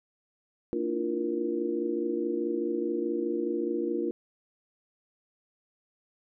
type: tone cluster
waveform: sine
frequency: 230.6 / 295 / 324.2 / 349 / 470.8 Hz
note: A#3 / D4 / E4 / F4 / A#4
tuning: -19 / +8 / -29 / -1 / +17 cents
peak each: -37 / -34 / -37 / -30 / -34 dBFS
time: 0.73-4.11 s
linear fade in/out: 0 ms
effects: none